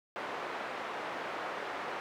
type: band-pass noise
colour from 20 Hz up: pink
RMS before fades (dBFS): -39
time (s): 0.16-2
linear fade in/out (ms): 0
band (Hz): 510 to 1800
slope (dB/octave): 12
effects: none